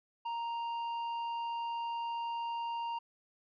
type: tone with tanh clipping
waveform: triangle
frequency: 932.3 Hz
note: A#5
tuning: in tune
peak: -36 dBFS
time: 0.25-2.99 s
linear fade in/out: 10 ms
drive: 12 dB
effects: resampled to 11025 Hz